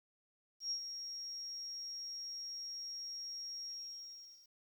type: tone with ADSR envelope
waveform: sine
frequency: 5588 Hz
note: F8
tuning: in tune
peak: -34 dBFS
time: 0.6-4.51 s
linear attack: 110 ms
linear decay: 85 ms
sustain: -8 dB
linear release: 830 ms
effects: 11-bit